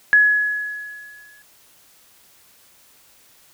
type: tone with exponential decay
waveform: sine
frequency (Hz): 1689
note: G#6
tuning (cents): +29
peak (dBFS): -8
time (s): 0.13-1.42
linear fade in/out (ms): 0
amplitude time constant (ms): 280
effects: white hiss -53 dBFS RMS until 3.53 s